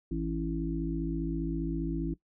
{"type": "harmonic tone", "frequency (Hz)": 55, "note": "A1", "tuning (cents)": 0, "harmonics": [1, 3, 5, 6], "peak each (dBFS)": [-35, -35, -35, -35], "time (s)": [0.11, 2.14], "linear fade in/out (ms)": 5, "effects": ["noise-tail reverb RT60 0.1 s tail -18 dB re dry"]}